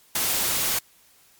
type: noise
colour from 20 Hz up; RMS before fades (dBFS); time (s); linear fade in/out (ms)
white; -24; 0.15-0.79; 5
effects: white hiss -57 dBFS RMS until 1.39 s + MP3 96 kbps